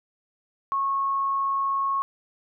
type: tone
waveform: sine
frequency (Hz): 1096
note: C#6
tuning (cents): -20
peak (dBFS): -22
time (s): 0.72-2.02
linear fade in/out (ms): 0
effects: none